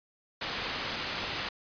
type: low-pass noise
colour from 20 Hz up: white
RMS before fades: -35 dBFS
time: 0.41-1.49 s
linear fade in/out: 5 ms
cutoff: 4300 Hz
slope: 12 dB/octave
effects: resampled to 11025 Hz